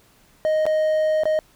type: tone with dropouts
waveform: triangle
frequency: 622.3 Hz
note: D#5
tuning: in tune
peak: -15 dBFS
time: 0.45-1.39 s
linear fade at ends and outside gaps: 0 ms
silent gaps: 0.655-0.665 / 1.235-1.255 s
effects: pink hiss -56 dBFS RMS until 1.55 s